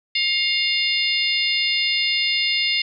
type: harmonic tone with a mistuned harmonic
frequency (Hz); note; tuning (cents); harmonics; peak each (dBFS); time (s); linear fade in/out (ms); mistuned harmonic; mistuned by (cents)
714; F5; +38; 3 / 4 / 5 / 6 / 7; -23 / -24 / -25 / -26 / -26; 0.15-2.82; 5; 4; -30
effects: none